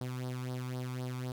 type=tone with flanger; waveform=sawtooth; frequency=126.5 Hz; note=B2; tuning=42 cents sharp; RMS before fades=-38 dBFS; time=0.01-1.32 s; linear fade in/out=2 ms; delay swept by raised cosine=0.2 to 0.89 ms; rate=3.9 Hz; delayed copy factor=+0.7; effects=none